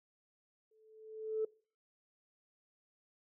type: tone with exponential growth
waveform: sine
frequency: 437.1 Hz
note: A4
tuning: 11 cents flat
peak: -29 dBFS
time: 0.71-1.45 s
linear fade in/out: 5 ms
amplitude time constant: 160 ms
effects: noise-tail reverb RT60 0.4 s tail -23 dB re dry + tanh soft clip ceiling -25 dBFS